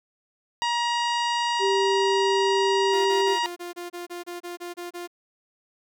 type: harmonic tone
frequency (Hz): 949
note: A#5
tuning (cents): +31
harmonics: 1 / 2 / 3 / 4 / 5 / 6 / 7 / 8 / 9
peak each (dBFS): -24 / -31 / -31 / -35 / -35 / -41 / -47 / -46 / -49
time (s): 0.62-3.46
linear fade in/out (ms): 0
type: tone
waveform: sine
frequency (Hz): 392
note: G4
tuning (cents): 0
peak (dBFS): -21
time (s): 1.59-3.37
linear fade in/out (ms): 50
type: tone bursts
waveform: sawtooth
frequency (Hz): 350.3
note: F4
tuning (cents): +5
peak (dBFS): -29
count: 13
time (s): 2.92-5.076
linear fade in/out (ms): 20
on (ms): 140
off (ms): 28
effects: none